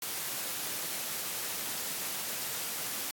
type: high-pass noise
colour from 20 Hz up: white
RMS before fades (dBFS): -36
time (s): 0.02-3.11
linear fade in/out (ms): 2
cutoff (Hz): 120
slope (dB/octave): 12
effects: AAC 64 kbps